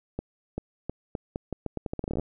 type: accelerating click train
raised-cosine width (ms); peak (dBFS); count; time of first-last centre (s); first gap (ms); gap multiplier
2; -17; 19; 0.19-2.196; 390; 0.81
effects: none